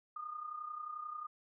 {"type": "tone with amplitude modulation", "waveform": "sine", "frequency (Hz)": 1223, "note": "D#6", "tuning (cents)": -30, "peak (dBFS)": -38, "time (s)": [0.16, 1.27], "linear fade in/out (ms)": 5, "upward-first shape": "sine", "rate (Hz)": 31.3, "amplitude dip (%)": 65, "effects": []}